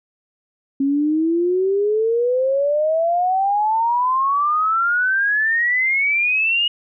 sine exponential sweep, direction up, 270.6 to 2896 Hz, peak -15 dBFS, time 0.8-6.68 s, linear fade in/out 5 ms, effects none

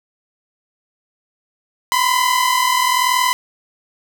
sawtooth tone pair together, 988 / 1028.9 Hz, B5 / C6, 0 / -29 cents, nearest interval minor second, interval 71 cents, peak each -13 dBFS, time 1.92-3.33 s, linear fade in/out 0 ms, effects none

